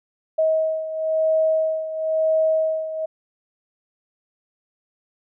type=beating tone pair; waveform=sine; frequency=635 / 635.99 Hz; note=D#5 / D#5; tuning=+35 / +38 cents; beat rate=0.99 Hz; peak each=-19 / -24 dBFS; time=0.38-3.06 s; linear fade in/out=10 ms; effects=none